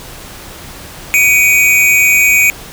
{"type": "tone pair together", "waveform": "square", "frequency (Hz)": [2271, 2480], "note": ["C#7", "D#7"], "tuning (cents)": [41, -6], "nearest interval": "major second", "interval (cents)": 153, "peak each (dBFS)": -10, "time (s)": [1.14, 2.5], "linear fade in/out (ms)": 0, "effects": ["pink hiss -31 dBFS RMS until 2.72 s"]}